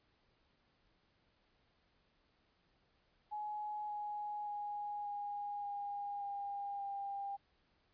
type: tone with pitch steps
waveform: sine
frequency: 841 / 833.7 / 826.6 / 819.4 / 812.4 / 805.3 / 798.4 Hz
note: G#5 / G#5 / G#5 / G#5 / G#5 / G5 / G5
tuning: +22 / +6 / -8 / -24 / -38 / +46 / +32 cents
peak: -39 dBFS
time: 3.31-7.37 s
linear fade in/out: 20 ms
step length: 580 ms
effects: pink hiss -75 dBFS RMS until 7.93 s + resampled to 11025 Hz